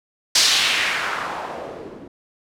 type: noise with low-pass filter sweep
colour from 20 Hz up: blue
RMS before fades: -22 dBFS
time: 0.35-2.08 s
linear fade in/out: 5 ms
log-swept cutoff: 5300 to 280 Hz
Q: 1.7
effects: none